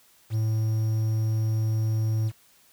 triangle tone with quantisation, 110 Hz, A2, in tune, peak -20 dBFS, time 0.3-2.32 s, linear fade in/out 50 ms, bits 8, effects white hiss -59 dBFS RMS until 2.72 s

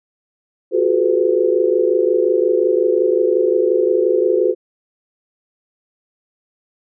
sine tone cluster, 354.1 / 379.7 / 431.2 / 503 Hz, F4 / F#4 / A4 / B4, +24 / +45 / -35 / +32 cents, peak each -18 dBFS, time 0.71-4.55 s, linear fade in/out 50 ms, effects none

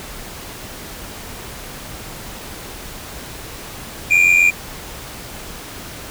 triangle tone pair together, 2363 / 2451 Hz, D7 / D#7, +10 / -27 cents, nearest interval minor second, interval 63 cents, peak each -11 dBFS, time 4.1-4.51 s, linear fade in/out 20 ms, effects pink hiss -33 dBFS RMS until 6.1 s

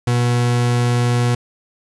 40% pulse tone, 121.2 Hz, B2, 32 cents flat, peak -13 dBFS, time 0.07-1.35 s, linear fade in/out 5 ms, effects resampled to 22050 Hz + 7-bit

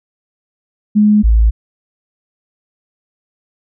sine tone pair in turn, 210 / 55.21 Hz, G#3 / A1, +19 / +7 cents, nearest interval octave + major seventh, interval 2312 cents, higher first, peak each -6 dBFS, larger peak neither, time 0.95-1.23 / 1.23-1.51 s, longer neither, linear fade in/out 20 ms, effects none

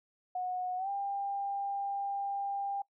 sine tone with pitch glide, 731 to 797.2 Hz, F#5 to G5, -21 to +29 cents, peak -32 dBFS, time 0.35-2.82 s, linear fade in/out 5 ms, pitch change +150 cents, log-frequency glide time 0.77-0.89 s, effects noise-tail reverb RT60 0.1 s tail -22 dB re dry

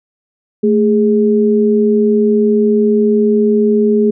sine tone pair together, 220 / 414.3 Hz, A3 / G#4, 0 / -4 cents, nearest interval major seventh, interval 1096 cents, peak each -11 dBFS, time 0.63-4.11 s, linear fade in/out 10 ms, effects none

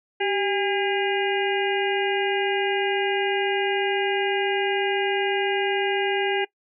harmonic tone with a mistuned harmonic, 406 Hz, G#4, 39 cents flat, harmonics 1 / 2 / 4 / 5 / 6 / 7, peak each -24 / -27 / -30 / -31 / -32 / -32 dBFS, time 0.2-6.45 s, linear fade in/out 10 ms, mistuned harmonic 1, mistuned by -70 cents, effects noise-tail reverb RT60 0.1 s tail -20 dB re dry

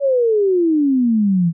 sine exponential sweep, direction down, 572 to 162.4 Hz, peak -12 dBFS, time 0-1.53 s, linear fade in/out 50 ms, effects none

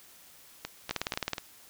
two click trains, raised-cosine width 0.2 ms, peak -17 / -12 dBFS, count 4 / 9, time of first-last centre 0.65-1.382 / 0.91-1.333 s, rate 4.1 / 18.9 Hz, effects white hiss -55 dBFS RMS until 1.69 s

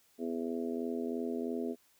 harmonic tone, 83 Hz, E2, 12 cents sharp, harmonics 3 / 4 / 5 / 6 / 7 / 8, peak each -36 / -41 / -38 / -46 / -53 / -46 dBFS, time 0.18-1.76 s, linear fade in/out 50 ms, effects white hiss -68 dBFS RMS until 1.99 s

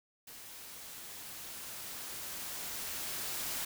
white noise with level ramp, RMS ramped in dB -50 to -37 dBFS, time 0.27-3.65 s, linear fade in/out 5 ms, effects none

